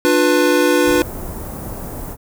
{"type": "chord", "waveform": "square", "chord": "B diminished", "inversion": "first", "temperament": "just", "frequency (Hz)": [296.3, 355.6, 493.9], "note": ["D4", "F4", "B4"], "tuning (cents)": [15, 31, 0], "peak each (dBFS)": -17, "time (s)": [0.05, 1.02], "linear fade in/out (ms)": 0}
{"type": "band-stop noise", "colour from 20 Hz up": "pink", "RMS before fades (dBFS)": -28, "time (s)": [0.84, 2.17], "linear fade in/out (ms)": 50, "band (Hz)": [860, 13000], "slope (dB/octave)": 12}
{"effects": []}